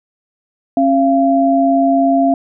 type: tone pair together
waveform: sine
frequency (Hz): 271.8 / 684.9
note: C#4 / F5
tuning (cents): -34 / -34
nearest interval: octave + major third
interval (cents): 1600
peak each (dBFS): -12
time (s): 0.77-2.34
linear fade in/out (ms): 2
effects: none